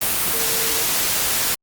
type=tone in noise; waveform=sine; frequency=454.3 Hz; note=A#4; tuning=45 cents flat; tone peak=-31 dBFS; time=0.33-0.83 s; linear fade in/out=10 ms; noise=white; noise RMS=-20 dBFS; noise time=0.01-1.55 s; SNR=-14 dB; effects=Opus 32 kbps